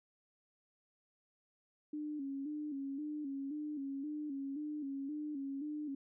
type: tone with vibrato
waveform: sine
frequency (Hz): 287.2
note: D4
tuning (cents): -39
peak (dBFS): -38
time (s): 1.93-5.95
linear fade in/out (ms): 5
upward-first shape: square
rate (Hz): 1.9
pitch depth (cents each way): 77
effects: none